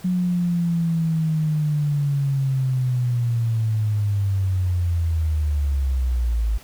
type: linear sweep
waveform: sine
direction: down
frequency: 183 to 52.8 Hz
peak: -18 dBFS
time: 0.04-6.58 s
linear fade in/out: 10 ms
effects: pink hiss -46 dBFS RMS until 6.63 s